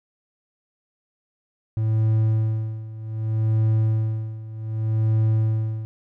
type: tone with tremolo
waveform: triangle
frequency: 110 Hz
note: A2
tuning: in tune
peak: -14 dBFS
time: 1.77-5.85 s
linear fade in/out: 0 ms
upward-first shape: sine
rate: 0.65 Hz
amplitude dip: 85%
effects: none